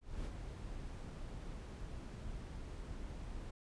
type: noise with ADSR envelope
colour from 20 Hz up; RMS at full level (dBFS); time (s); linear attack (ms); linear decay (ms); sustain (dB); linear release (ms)
brown; -41; 0.01-3.51; 240; 49; -5; 9
effects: resampled to 22050 Hz